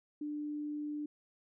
sine tone, 297 Hz, D4, 20 cents sharp, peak -36 dBFS, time 0.21-1.06 s, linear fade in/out 5 ms, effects none

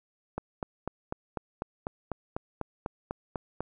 click train, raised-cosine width 1 ms, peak -18 dBFS, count 14, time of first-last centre 0.38-3.606 s, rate 4.03 Hz, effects none

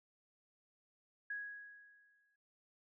sine tone with exponential decay, 1661.2 Hz, G#6, in tune, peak -38 dBFS, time 1.3-2.36 s, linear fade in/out 5 ms, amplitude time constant 230 ms, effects none

